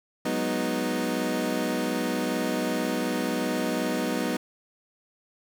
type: chord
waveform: 25% pulse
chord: G# minor seventh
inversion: third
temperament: equal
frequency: 185 / 207.7 / 246.9 / 311.1 Hz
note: F#3 / G#3 / B3 / D#4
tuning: 0 / 0 / 0 / 0 cents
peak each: -29 / -31 / -25 / -27 dBFS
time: 0.25-4.37 s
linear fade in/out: 5 ms
effects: none